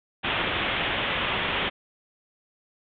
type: low-pass noise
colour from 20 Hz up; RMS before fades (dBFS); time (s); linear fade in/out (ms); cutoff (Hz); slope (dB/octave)
white; -27; 0.23-1.7; 20; 3500; 96
effects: none